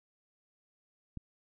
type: click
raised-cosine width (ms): 5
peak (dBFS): -28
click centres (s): 1.173
effects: none